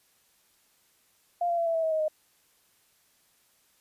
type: tone with pitch steps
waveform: sine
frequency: 698.5 / 686.5 / 674.7 / 663.1 / 651.7 / 640.5 / 629.5 / 618.7 Hz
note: F5 / F5 / E5 / E5 / E5 / E5 / D#5 / D#5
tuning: 0 / -30 / +40 / +10 / -20 / -50 / +20 / -10 cents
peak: -24 dBFS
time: 1.41-2.082 s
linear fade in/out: 5 ms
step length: 84 ms
effects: white hiss -66 dBFS RMS until 3.8 s + resampled to 32000 Hz